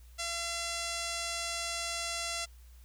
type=tone with low-pass filter; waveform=5% pulse; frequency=680 Hz; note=F5; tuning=46 cents flat; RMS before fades=-36 dBFS; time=0.18-2.46 s; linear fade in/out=20 ms; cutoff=10000 Hz; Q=0.93; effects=added 60 Hz sine -51 dBFS peak until 2.84 s + white hiss -65 dBFS RMS until 2.84 s